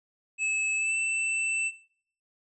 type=tone with pitch glide; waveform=square; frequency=2600 to 2665 Hz; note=E7 to E7; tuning=-24 to +18 cents; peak=-26 dBFS; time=0.38-1.72 s; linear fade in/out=50 ms; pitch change=+42 cents; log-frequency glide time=0.76-0.95 s; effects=noise-tail reverb RT60 0.6 s tail -20 dB re dry + resampled to 24000 Hz